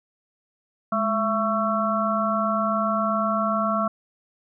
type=harmonic tone with a mistuned harmonic; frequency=222.7 Hz; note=A3; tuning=21 cents sharp; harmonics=1 / 3 / 5 / 6; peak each=-26 / -26 / -26 / -26 dBFS; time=0.92-3.88 s; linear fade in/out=5 ms; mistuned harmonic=1; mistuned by=-97 cents; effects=none